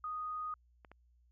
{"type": "tone", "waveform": "sine", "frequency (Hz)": 1242, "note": "D#6", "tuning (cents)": -3, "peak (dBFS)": -37, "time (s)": [0.04, 0.54], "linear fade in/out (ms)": 2}
{"type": "clicks", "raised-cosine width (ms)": 0.5, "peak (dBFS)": -38, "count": 2, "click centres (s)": [0.848, 0.916]}
{"effects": ["added 60 Hz sine -65 dBFS peak until 1.31 s"]}